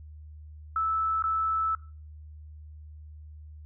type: tone with dropouts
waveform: sine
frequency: 1312 Hz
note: E6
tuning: 9 cents flat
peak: -24 dBFS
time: 0.76-1.75 s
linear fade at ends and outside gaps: 2 ms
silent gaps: 1.224-1.239 s
effects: noise-tail reverb RT60 0.4 s tail -21 dB re dry + added 76 Hz sine -43 dBFS peak until 3.65 s